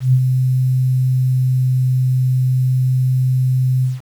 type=tone with ADSR envelope; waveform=sine; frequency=128.6 Hz; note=C3; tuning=30 cents flat; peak=-7 dBFS; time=0-4.01 s; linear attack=130 ms; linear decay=61 ms; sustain=-5 dB; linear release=170 ms; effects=7-bit

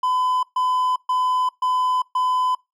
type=tone bursts; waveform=triangle; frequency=1010 Hz; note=B5; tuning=39 cents sharp; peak=-16 dBFS; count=5; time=0.03-2.55 s; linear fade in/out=5 ms; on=400 ms; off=130 ms; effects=noise-tail reverb RT60 0.2 s tail -23 dB re dry

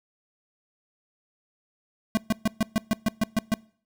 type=tone bursts; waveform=square; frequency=220 Hz; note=A3; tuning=in tune; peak=-20 dBFS; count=10; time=2.15-3.54 s; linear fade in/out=0 ms; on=22 ms; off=130 ms; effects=noise-tail reverb RT60 0.5 s tail -24 dB re dry

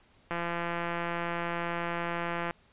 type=click train; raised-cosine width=0.5 ms; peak=-18 dBFS; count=377; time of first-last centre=0.31-2.509 s; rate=171 Hz; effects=pink hiss -63 dBFS RMS until 2.72 s + resampled to 8000 Hz

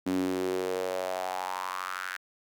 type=tone with high-pass filter sweep; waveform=sawtooth; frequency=92.5 Hz; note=F#2; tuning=in tune; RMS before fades=-32 dBFS; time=0.06-2.17 s; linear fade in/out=10 ms; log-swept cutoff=250 to 1600 Hz; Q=4.7; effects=none

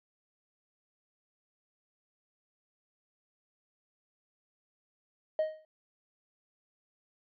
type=tone with exponential decay; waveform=triangle; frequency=625 Hz; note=D#5; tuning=8 cents sharp; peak=-20 dBFS; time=5.39-5.65 s; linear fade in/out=2 ms; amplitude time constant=55 ms; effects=tanh soft clip ceiling -21 dBFS + resampled to 11025 Hz

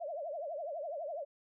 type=tone with vibrato; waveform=sine; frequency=622.3 Hz; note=D#5; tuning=in tune; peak=-37 dBFS; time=0-1.25 s; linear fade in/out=20 ms; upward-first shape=triangle; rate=12 Hz; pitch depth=240 cents each way; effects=none

